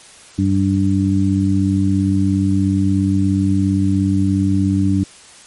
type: harmonic tone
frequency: 97 Hz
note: G2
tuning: 18 cents flat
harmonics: 1 / 2 / 3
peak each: -17 / -17 / -17 dBFS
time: 0.38-5.04 s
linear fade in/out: 10 ms
effects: white hiss -42 dBFS RMS until 5.46 s + MP3 48 kbps